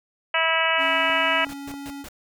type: harmonic tone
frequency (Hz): 325.5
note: E4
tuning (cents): -22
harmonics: 2 / 3 / 4 / 5 / 6 / 7 / 8 / 9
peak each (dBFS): -27 / -27 / -27 / -27 / -27 / -27 / -27 / -27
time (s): 0.34-1.45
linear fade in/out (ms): 5
type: tone with pitch glide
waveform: square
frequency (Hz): 277.2 to 280.3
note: C#4 to C#4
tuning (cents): 0 to +19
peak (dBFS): -34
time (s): 0.77-2.06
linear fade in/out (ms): 50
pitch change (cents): +19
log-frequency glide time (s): 0.95-1.72
type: clicks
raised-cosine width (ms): 1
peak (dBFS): -27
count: 3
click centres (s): 1.098 / 1.468 / 1.74
type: noise bursts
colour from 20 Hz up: pink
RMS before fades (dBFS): -39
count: 4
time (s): 1.49-2.086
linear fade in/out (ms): 0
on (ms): 44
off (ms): 140
effects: none